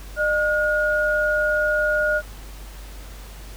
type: tone pair together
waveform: sine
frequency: 607 / 1437 Hz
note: D#5 / F6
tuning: -43 / +49 cents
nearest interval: octave + minor third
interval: 1492 cents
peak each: -21 / -20 dBFS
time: 0.16-2.22 s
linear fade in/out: 50 ms
effects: added 49 Hz sine -36 dBFS peak until 3.56 s + pink hiss -44 dBFS RMS until 3.56 s